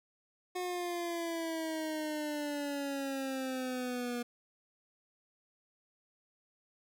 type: exponential sweep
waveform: 25% pulse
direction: down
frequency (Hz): 363.9 to 239.9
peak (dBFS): -31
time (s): 0.55-4.23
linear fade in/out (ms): 10
effects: none